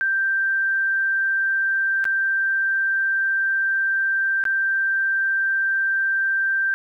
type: tone with dropouts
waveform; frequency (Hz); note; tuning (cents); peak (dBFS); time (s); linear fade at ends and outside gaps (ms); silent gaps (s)
sine; 1571; G6; +3; -18; 0.01-6.74; 0; 2.042-2.053 / 4.439-4.453
effects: 10-bit